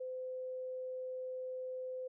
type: tone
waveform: sine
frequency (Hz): 512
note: C5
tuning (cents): -38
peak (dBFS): -39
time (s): 0-2.08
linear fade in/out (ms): 10
effects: none